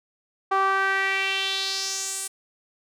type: tone with band-pass filter sweep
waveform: sawtooth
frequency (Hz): 387.4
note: G4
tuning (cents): -20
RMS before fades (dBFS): -25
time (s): 0.51-2.28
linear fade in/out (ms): 10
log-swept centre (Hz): 1000 to 9300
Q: 3.2
effects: none